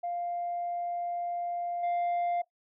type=tone with level steps; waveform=sine; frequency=698.5 Hz; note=F5; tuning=in tune; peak=-30 / -24 dBFS; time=0.03-2.42 s; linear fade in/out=10 ms; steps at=1.83 s; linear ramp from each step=5 ms; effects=noise-tail reverb RT60 0.1 s tail -17 dB re dry + tanh soft clip ceiling -26 dBFS